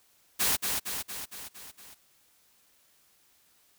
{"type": "noise with echo", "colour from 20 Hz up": "white", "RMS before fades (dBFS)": -26, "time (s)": [0.39, 0.57], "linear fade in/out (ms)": 20, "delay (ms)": 230, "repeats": 6, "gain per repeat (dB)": -4, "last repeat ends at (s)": 1.95, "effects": ["white hiss -65 dBFS RMS until 3.78 s"]}